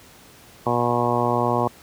harmonic tone, 120.6 Hz, B2, 41 cents flat, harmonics 1 / 2 / 3 / 4 / 5 / 6 / 7 / 8 / 9, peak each -27 / -27 / -27 / -27 / -27 / -27 / -27 / -27 / -27 dBFS, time 0.66-1.68 s, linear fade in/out 5 ms, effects pink hiss -48 dBFS RMS until 1.82 s + high-pass 60 Hz 12 dB/octave

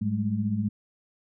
sine tone cluster, 105.6 / 196.6 / 211.9 Hz, G#2 / G3 / G#3, +29 / +5 / +35 cents, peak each -29 / -31 / -27 dBFS, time 0.01-0.69 s, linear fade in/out 10 ms, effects none

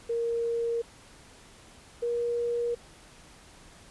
sine tone pair in turn, 466.2 / 474.9 Hz, A#4 / A#4, 0 / +32 cents, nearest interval unison, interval 32 cents, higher second, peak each -26 dBFS, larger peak neither, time 0.09-0.82 / 2.02-2.75 s, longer neither, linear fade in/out 10 ms, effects pink hiss -53 dBFS RMS until 3.9 s + resampled to 24000 Hz

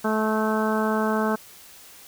harmonic tone with a mistuned harmonic, 217 Hz, A3, 24 cents flat, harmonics 1 / 2 / 3 / 4 / 5 / 6 / 7, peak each -24 / -27 / -29 / -30 / -31 / -32 / -32 dBFS, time 0.04-1.36 s, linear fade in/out 10 ms, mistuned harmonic 7, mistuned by +21 cents, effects white hiss -47 dBFS RMS until 2.07 s

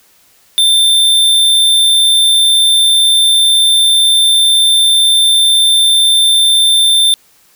square tone, 3571 Hz, A7, 25 cents sharp, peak -7 dBFS, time 0.58-7.14 s, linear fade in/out 0 ms, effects white hiss -49 dBFS RMS until 7.55 s

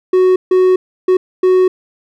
triangle tone bursts at uneven times, 370 Hz, F#4, in tune, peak -5 dBFS, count 4, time 0.13-0.36 / 0.51-0.76 / 1.08-1.17 / 1.43-1.68 s, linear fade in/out 5 ms, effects none

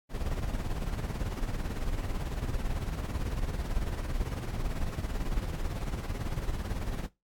brown noise with tremolo, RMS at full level -30 dBFS, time 0.09-7.09 s, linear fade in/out 50 ms, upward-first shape sine, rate 18 Hz, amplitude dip 60%, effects noise-tail reverb RT60 0.2 s tail -18 dB re dry + AAC 64 kbps

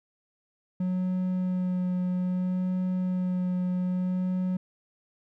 triangle tone with vibrato, 182.6 Hz, F#3, 23 cents flat, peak -23 dBFS, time 0.8-4.57 s, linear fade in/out 5 ms, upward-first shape sine, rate 0.62 Hz, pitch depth 13 cents each way, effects none

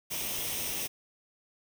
white noise with comb filter, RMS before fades -34 dBFS, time 0.1-0.88 s, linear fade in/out 20 ms, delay 0.34 ms, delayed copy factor +0.55, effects none

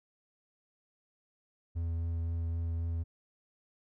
triangle tone with vibrato, 83.4 Hz, E2, 21 cents sharp, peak -29 dBFS, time 1.75-3.04 s, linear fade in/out 20 ms, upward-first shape triangle, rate 3.8 Hz, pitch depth 13 cents each way, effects none

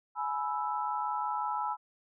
sine chord, E major, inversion first, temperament equal with one note detuned, 842.2 / 987.8 / 1318.5 Hz, G#5 / B5 / E6, +24 / 0 / 0 cents, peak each -34 / -34 / -36 dBFS, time 0.15-1.77 s, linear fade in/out 50 ms, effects none

